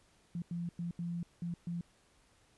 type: tone bursts at uneven times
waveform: sine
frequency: 171.7 Hz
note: F3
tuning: 29 cents flat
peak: -35 dBFS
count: 6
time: 0.35-0.42 / 0.51-0.69 / 0.79-0.91 / 0.99-1.23 / 1.42-1.54 / 1.67-1.81 s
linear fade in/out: 2 ms
effects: pink hiss -68 dBFS RMS until 2.57 s + resampled to 24000 Hz